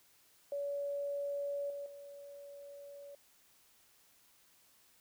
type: tone with level steps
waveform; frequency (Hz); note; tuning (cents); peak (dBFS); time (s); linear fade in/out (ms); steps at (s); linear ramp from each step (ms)
sine; 568; C#5; +42; -35 / -40 / -48; 0.52-3.15; 2; 1.7 / 1.86; 2
effects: white hiss -67 dBFS RMS until 5 s